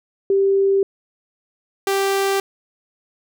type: tone pair in turn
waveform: sine / sawtooth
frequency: 392 / 392 Hz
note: G4 / G4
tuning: 0 / 0 cents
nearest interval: unison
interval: 0 cents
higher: neither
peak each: -13 dBFS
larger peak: neither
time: 0.3-0.83 / 1.87-2.4 s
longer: neither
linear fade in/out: 2 ms
effects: none